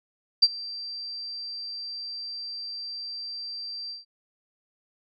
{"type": "tone with ADSR envelope", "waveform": "sine", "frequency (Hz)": 4699, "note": "D8", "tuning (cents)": 0, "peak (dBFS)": -11, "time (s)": [0.42, 4.05], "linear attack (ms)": 12, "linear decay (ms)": 41, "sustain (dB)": -22, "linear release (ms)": 150, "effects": []}